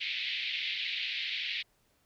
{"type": "band-pass noise", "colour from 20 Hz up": "pink", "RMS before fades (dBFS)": -35, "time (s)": [0, 1.63], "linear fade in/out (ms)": 20, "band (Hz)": [2100, 4100], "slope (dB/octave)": 48, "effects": ["pink hiss -71 dBFS RMS until 2.05 s"]}